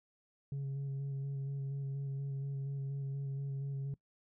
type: tone with vibrato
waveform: sine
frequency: 137.9 Hz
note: C#3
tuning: 9 cents flat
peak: -33 dBFS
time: 0.52-3.94 s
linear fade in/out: 2 ms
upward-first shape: square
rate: 4.2 Hz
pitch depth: 15 cents each way
effects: noise-tail reverb RT60 0.1 s tail -23 dB re dry + tanh soft clip ceiling -35 dBFS